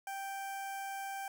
sawtooth tone with notch filter, 784 Hz, G5, in tune, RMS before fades -41 dBFS, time 0.07-1.28 s, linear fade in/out 2 ms, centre 4000 Hz, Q 1.1, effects none

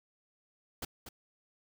pink noise with echo, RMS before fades -38 dBFS, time 0.82-0.85 s, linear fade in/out 5 ms, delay 240 ms, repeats 1, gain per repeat -9 dB, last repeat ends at 1.09 s, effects none

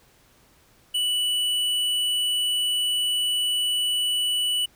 triangle tone with hard clipping, 2960 Hz, F#7, in tune, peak -23 dBFS, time 0.94-4.66 s, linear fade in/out 10 ms, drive 12 dB, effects pink hiss -58 dBFS RMS until 4.75 s

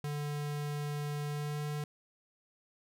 square tone with pitch glide, 146.83 to 148.36 Hz, D3 to D3, 0 to +18 cents, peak -35 dBFS, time 0.04-1.84 s, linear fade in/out 2 ms, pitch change +18 cents, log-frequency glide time 1.28-1.6 s, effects none

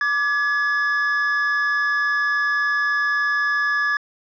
triangle tone pair together, 1174.7 / 1698.1 Hz, D6 / G#6, 0 / +38 cents, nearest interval tritone, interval 638 cents, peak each -23 / -17 dBFS, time 0.01-3.97 s, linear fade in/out 2 ms, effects resampled to 16000 Hz

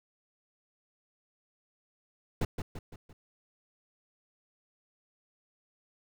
brown noise with echo, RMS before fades -27 dBFS, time 2.41-2.45 s, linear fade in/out 5 ms, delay 170 ms, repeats 4, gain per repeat -6 dB, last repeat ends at 3.13 s, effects none

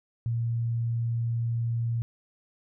sine tone, 116.54 Hz, A#2, in tune, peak -25 dBFS, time 0.26-2.02 s, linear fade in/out 0 ms, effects none

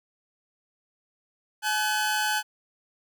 sawtooth tone pair together, 849.8 / 1516 Hz, G#5 / F#6, +40 / +42 cents, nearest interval minor seventh, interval 1002 cents, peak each -23 dBFS, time 1.62-2.43 s, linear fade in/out 50 ms, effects none

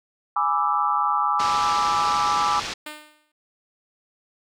sine chord, E dominant seventh, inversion first, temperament equal, 830.6 / 987.8 / 1174.7 / 1318.5 Hz, G#5 / B5 / D6 / E6, 0 / 0 / 0 / 0 cents, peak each -25 / -27 / -22 / -26 dBFS, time 0.36-2.6 s, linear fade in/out 5 ms
white low-pass noise, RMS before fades -31 dBFS, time 1.39-2.74 s, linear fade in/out 10 ms, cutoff 5500 Hz, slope 24 dB/octave
5% pulse tone with exponential decay, 302.6 Hz, D#4, 48 cents flat, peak -20 dBFS, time 2.86-3.32 s, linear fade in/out 5 ms, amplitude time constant 98 ms
effects none

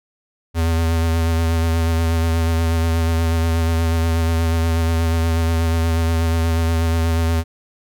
square tone with vibrato, 82.41 Hz, E2, in tune, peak -16 dBFS, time 0.54-7.44 s, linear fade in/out 50 ms, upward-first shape sine, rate 8.3 Hz, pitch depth 23 cents each way, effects none

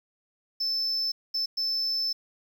sine tone bursts at uneven times, 5274 Hz, E8, in tune, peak -23 dBFS, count 3, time 0.6-1.12 / 1.34-1.46 / 1.57-2.13 s, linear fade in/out 10 ms, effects tanh soft clip ceiling -24 dBFS + 9-bit

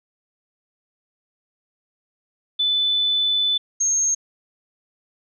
sine tone pair in turn, 3501 / 6447 Hz, A7 / G8, -9 / +48 cents, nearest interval major seventh, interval 1057 cents, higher second, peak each -17 dBFS, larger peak neither, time 2.59-3.58 / 3.8-4.15 s, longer first, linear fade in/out 10 ms, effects none

